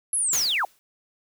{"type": "linear sweep", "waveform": "sine", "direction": "down", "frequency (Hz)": [11175, 659.3], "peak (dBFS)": -21, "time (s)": [0.13, 0.65], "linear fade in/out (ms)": 2}
{"type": "noise with exponential decay", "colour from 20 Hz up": "white", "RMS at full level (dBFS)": -26, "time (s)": [0.33, 0.79], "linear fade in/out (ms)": 0, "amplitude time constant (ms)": 100}
{"effects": []}